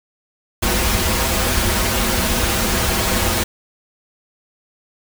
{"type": "noise with comb filter", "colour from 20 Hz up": "pink", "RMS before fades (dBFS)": -18, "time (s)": [0.62, 3.44], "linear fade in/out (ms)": 10, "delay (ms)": 6.9, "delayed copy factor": -1, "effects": []}